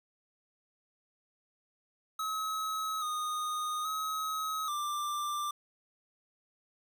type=tone with pitch steps; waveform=square; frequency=1282 / 1235 / 1275 / 1183 Hz; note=E6 / D#6 / D#6 / D6; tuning=-49 / -13 / +42 / +12 cents; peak=-33 dBFS; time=2.19-5.51 s; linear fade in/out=5 ms; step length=830 ms; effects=10-bit